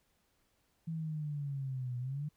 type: linear two-way sweep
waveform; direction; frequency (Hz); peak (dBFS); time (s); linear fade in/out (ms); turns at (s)
sine; down then up; 164.81 to 121.8 to 152.3; -35; 0.87-2.29; 10; 1.98
effects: pink hiss -75 dBFS RMS until 2.36 s